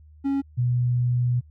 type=tone pair in turn; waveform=triangle / sine; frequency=275.8 / 122.85 Hz; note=C#4 / B2; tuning=-9 / -9 cents; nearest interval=octave + major second; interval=1400 cents; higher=first; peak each=-19 dBFS; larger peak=neither; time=0.24-0.42 / 0.57-1.41 s; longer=second; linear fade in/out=20 ms; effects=added 76 Hz sine -47 dBFS peak until 1.5 s